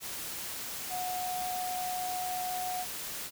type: tone in noise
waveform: sine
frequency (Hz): 731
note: F#5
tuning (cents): -21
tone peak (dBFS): -33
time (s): 0.89-2.86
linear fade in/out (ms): 50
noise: white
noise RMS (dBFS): -39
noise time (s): 0-3.31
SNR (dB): +3
effects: none